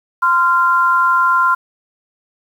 sine tone pair together, 1037 / 1385.2 Hz, C6 / F6, -16 / -15 cents, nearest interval perfect fourth, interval 501 cents, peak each -13 dBFS, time 0.22-1.55 s, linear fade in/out 10 ms, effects 7-bit

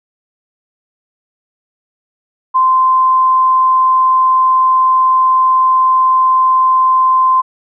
sine tone, 1038 Hz, C6, 14 cents flat, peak -7 dBFS, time 2.54-7.42 s, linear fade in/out 20 ms, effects none

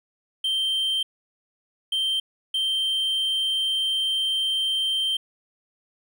triangle tone bursts at uneven times, 3136 Hz, G7, in tune, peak -20 dBFS, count 3, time 0.44-1.03 / 1.92-2.2 / 2.54-5.17 s, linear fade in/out 5 ms, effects none

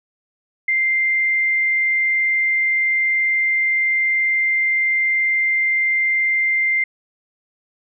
sine tone, 2093 Hz, C7, in tune, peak -15 dBFS, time 0.68-6.84 s, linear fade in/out 5 ms, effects none

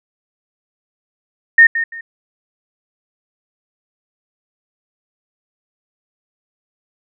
sine tone with echo, 1836 Hz, A#6, 27 cents flat, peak -3 dBFS, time 1.58-1.67 s, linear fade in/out 5 ms, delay 170 ms, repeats 2, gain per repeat -12 dB, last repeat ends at 2.01 s, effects none

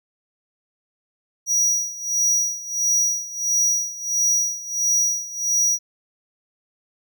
square tone with tremolo, 5790 Hz, F#8, 38 cents flat, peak -16 dBFS, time 1.46-5.79 s, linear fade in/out 50 ms, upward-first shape sine, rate 1.5 Hz, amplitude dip 85%, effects none

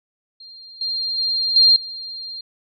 sine tone with level steps, 4195 Hz, C8, 4 cents sharp, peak -38 / -21 / -18 / -9 / -29 dBFS, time 0.4-2.41 s, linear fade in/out 5 ms, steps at 0.81 / 1.18 / 1.56 / 1.76 s, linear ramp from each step 2 ms, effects none

